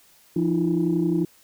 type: tone cluster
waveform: sine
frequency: 171.2 / 308.8 / 340.2 Hz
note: F3 / D#4 / F4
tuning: -34 / -13 / -45 cents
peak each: -23 dBFS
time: 0.36-1.25 s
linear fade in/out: 5 ms
effects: tanh soft clip ceiling -12 dBFS + white hiss -56 dBFS RMS until 1.43 s